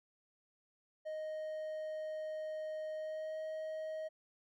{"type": "tone with pitch glide", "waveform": "triangle", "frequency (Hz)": [622.3, 628.8], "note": ["D#5", "D#5"], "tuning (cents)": [0, 18], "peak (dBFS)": -37, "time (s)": [1.05, 4.09], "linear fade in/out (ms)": 20, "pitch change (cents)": 18, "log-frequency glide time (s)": [2.95, 3.4], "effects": []}